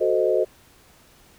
sine chord, F# diminished seventh, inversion none, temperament equal with one note detuned, 370 / 440 / 518.1 / 622.3 Hz, F#4 / A4 / C5 / Eb5, 0 / 0 / -17 / 0 cents, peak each -23 dBFS, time 0-0.45 s, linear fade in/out 20 ms, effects pink hiss -54 dBFS RMS until 1.38 s

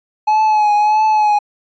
triangle tone with vibrato, 850 Hz, G#5, 40 cents sharp, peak -8 dBFS, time 0.27-1.39 s, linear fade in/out 10 ms, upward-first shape triangle, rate 1.6 Hz, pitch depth 44 cents each way, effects resampled to 16000 Hz

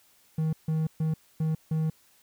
triangle tone bursts at uneven times, 158.1 Hz, D#3, 28 cents sharp, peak -22 dBFS, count 5, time 0.38-0.53 / 0.68-0.87 / 1-1.14 / 1.4-1.55 / 1.71-1.9 s, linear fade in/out 5 ms, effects white hiss -62 dBFS RMS until 2.22 s

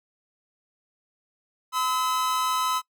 45% pulse tone pair together, 1016.9 / 1291 Hz, C6 / E6, -50 / -37 cents, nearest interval major third, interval 413 cents, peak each -26 dBFS, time 1.72-2.82 s, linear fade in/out 50 ms, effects noise-tail reverb RT60 0.1 s tail -22 dB re dry

